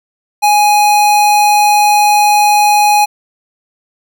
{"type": "tone", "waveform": "square", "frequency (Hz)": 832, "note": "G#5", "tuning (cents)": 3, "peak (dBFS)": -7, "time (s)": [0.42, 3.06], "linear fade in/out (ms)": 20, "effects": []}